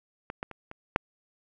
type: clicks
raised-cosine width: 0.5 ms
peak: -20 / -18 / -26 / -26 / -6 dBFS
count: 5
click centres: 0.301 / 0.429 / 0.513 / 0.714 / 0.961 s
effects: none